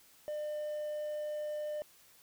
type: tone with hard clipping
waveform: triangle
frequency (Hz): 601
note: D5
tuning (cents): +40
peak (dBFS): -36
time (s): 0.28-1.82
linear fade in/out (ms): 0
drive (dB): 5
effects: white hiss -62 dBFS RMS until 2.22 s